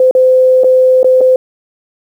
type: tone with dropouts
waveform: sine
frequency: 514 Hz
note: C5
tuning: 31 cents flat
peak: -4 dBFS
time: 0-1.36 s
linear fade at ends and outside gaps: 2 ms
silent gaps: 0.111-0.15 / 0.636-0.643 / 1.031-1.044 / 1.208-1.212 s
effects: 7-bit